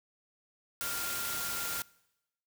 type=tone in noise; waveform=sine; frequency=1396.9 Hz; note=F6; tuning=in tune; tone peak=-40 dBFS; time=0.81-1.82 s; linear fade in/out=0 ms; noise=white; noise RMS=-36 dBFS; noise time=0.81-1.82 s; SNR=-7 dB; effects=noise-tail reverb RT60 0.9 s tail -23 dB re dry